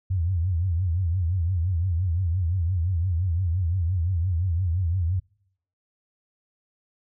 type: tone with vibrato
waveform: sine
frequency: 88.1 Hz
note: F2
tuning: 16 cents sharp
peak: -21 dBFS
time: 0.1-5.2 s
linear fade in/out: 10 ms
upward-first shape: triangle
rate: 5.8 Hz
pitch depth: 180 cents each way
effects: noise-tail reverb RT60 0.7 s tail -25 dB re dry